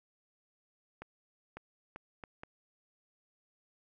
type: accelerating click train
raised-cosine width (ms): 0.5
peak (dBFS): -29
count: 5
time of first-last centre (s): 1.02-2.435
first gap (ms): 550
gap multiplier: 0.71
effects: none